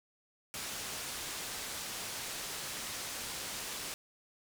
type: low-pass noise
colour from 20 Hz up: white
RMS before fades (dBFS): -41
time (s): 0.54-3.94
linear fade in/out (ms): 0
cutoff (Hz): 8900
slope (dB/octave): 12
effects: none